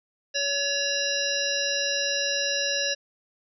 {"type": "harmonic tone with a mistuned harmonic", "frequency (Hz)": 565, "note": "C#5", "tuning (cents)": 33, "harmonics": [1, 3, 5, 7, 9, 10], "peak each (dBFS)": [-31, -31, -31, -31, -31, -31], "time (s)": [0.34, 2.95], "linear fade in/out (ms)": 20, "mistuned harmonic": 5, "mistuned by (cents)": -23, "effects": []}